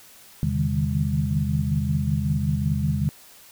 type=tone cluster; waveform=sine; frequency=82.8 / 132.6 / 149.6 / 154.9 / 202.9 Hz; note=E2 / C3 / D3 / D#3 / G#3; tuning=+8 / +23 / +32 / -7 / -40 cents; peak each=-27 dBFS; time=0.43-3.09 s; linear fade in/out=0 ms; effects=white hiss -49 dBFS RMS until 3.51 s